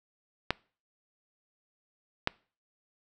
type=clicks; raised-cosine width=0.3 ms; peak=-9 dBFS; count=2; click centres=0.506 / 2.274 s; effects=noise-tail reverb RT60 0.4 s tail -24 dB re dry